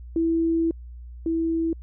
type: tone pair in turn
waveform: sine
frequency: 329.6 / 328 Hz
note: E4 / E4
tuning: 0 / -9 cents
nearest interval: unison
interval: 9 cents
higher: first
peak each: -19 / -21 dBFS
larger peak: first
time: 0.16-0.71 / 1.26-1.73 s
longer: first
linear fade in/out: 2 ms
effects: added 60 Hz sine -37 dBFS peak until 1.82 s